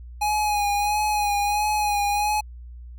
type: tone with vibrato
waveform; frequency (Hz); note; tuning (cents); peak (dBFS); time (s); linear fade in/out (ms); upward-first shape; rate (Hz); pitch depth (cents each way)
square; 830.6; G#5; 0; -21; 0.21-2.41; 10; sine; 1.5; 32
effects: added 60 Hz sine -37 dBFS peak until 2.98 s